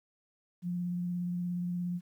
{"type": "tone with vibrato", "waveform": "sine", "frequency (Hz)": 176.6, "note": "F3", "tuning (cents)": 20, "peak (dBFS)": -31, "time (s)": [0.62, 2.01], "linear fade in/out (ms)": 50, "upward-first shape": "sine", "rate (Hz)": 17, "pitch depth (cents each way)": 15, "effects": ["11-bit"]}